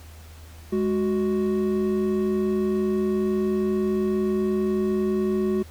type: tone pair together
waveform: triangle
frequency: 208.5 / 370.9 Hz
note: G#3 / F#4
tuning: +7 / +4 cents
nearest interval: minor seventh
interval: 997 cents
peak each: -22 / -21 dBFS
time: 0.72-5.63 s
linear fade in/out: 10 ms
effects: added 79 Hz sine -42 dBFS peak until 5.7 s + pink hiss -50 dBFS RMS until 5.7 s

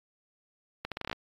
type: accelerating click train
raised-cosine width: 0.3 ms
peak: -18 dBFS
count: 9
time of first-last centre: 0.85-1.129 s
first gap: 67 ms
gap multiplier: 0.8
effects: AAC 32 kbps

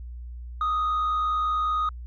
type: tone with frequency modulation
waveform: sine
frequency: 1244.5 Hz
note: D#6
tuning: in tune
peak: -20 dBFS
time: 0.61-1.89 s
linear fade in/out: 2 ms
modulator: 65.2 Hz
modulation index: 0.3
effects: tanh soft clip ceiling -21 dBFS + added 60 Hz sine -35 dBFS peak until 2.06 s

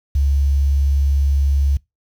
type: tone with quantisation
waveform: sine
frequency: 69.7 Hz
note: C#2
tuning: 10 cents sharp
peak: -13 dBFS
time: 0.15-1.77 s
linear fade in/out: 5 ms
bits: 7
effects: noise-tail reverb RT60 0.2 s tail -24 dB re dry

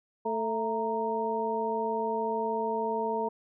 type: harmonic tone with a mistuned harmonic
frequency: 221.7 Hz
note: A3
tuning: 13 cents sharp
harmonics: 1 / 2 / 3 / 4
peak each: -37 / -31 / -36 / -31 dBFS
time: 0.25-3.29 s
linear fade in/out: 10 ms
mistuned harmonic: 4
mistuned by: +79 cents
effects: none

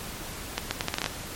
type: accelerating click train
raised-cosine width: 0.2 ms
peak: -8 dBFS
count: 9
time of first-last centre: 0.58-1.061 s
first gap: 130 ms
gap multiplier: 0.76
effects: pink hiss -38 dBFS RMS until 1.35 s + MP3 64 kbps

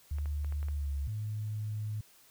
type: tone with pitch glide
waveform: sine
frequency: 73.42 to 70.31 Hz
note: D2 to C#2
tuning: 0 to +25 cents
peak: -31 dBFS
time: 0.11-1.08 s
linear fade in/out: 5 ms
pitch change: -75 cents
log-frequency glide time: 0.72-0.91 s
type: clicks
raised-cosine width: 0.5 ms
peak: -35 dBFS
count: 6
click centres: 0.185 / 0.258 / 0.446 / 0.524 / 0.629 / 0.685 s
type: tone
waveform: sine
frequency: 106.7 Hz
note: G#2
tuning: 47 cents sharp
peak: -33 dBFS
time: 1.07-2.01 s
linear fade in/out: 5 ms
effects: white hiss -61 dBFS RMS until 2.3 s

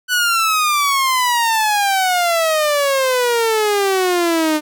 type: exponential sweep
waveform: sawtooth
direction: down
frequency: 1499 to 301.1 Hz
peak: -10 dBFS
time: 0.08-4.61 s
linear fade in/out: 50 ms
effects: none

